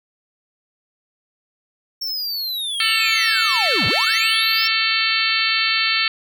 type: linear two-way sweep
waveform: square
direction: down then up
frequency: 5490 to 80.9 to 5490 Hz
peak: -23 dBFS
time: 2.01-4.68 s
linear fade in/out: 10 ms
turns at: 3.87 s
type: harmonic tone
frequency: 444.8 Hz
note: A4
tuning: 19 cents sharp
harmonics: 3 / 4 / 5 / 6 / 7 / 8 / 9 / 10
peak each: -26 / -26 / -23 / -23 / -25 / -28 / -26 / -23 dBFS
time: 2.8-6.08 s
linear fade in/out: 2 ms
effects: none